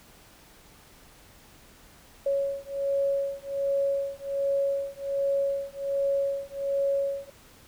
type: beating tone pair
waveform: sine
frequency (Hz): 554.4 / 555.7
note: C#5 / C#5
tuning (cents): 0 / +4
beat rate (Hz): 1.3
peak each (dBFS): -28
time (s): 2.26-7.3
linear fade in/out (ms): 5
effects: pink hiss -54 dBFS RMS until 7.67 s